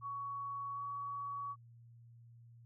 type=tone with pitch glide; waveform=sine; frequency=1120 to 1129.1 Hz; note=C#6 to C#6; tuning=+18 to +32 cents; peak=-39 dBFS; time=0.01-1.56 s; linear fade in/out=50 ms; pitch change=+14 cents; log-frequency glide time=0.74-0.8 s; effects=added 117 Hz sine -56 dBFS peak until 2.65 s